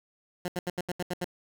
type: tone bursts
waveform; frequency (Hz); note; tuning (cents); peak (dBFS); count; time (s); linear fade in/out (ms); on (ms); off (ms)
15% pulse; 178.3; F3; +36; -23; 8; 0.45-1.244; 2; 31; 78
effects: none